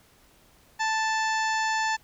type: harmonic tone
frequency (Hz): 880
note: A5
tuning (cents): 0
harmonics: 1 / 2 / 3 / 4 / 5 / 6 / 7 / 8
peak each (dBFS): -26 / -28 / -36 / -41 / -39 / -40 / -43 / -40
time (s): 0.79-1.97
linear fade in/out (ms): 20
effects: pink hiss -59 dBFS RMS until 2.03 s